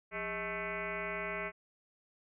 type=tone with frequency modulation; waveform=sine; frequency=1318.5 Hz; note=E6; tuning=in tune; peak=-35 dBFS; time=0.11-1.52 s; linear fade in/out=50 ms; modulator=228 Hz; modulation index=4.7; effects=none